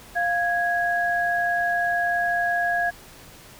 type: tone pair together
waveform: sine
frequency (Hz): 698.5 / 1657.2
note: F5 / G#6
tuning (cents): 0 / -4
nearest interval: octave + minor third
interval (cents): 1496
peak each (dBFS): -23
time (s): 0.15-2.91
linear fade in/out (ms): 20
effects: pink hiss -46 dBFS RMS until 3.59 s